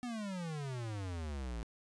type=exponential sweep; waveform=square; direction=down; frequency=251.3 to 54.2 Hz; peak=-39 dBFS; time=0.03-1.63 s; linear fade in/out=0 ms; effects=resampled to 22050 Hz